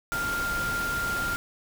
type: tone in noise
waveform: sine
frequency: 1396.9 Hz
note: F6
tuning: in tune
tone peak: -27 dBFS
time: 0.12-1.36 s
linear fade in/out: 0 ms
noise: pink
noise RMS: -34 dBFS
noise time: 0.12-1.36 s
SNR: +4 dB
effects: none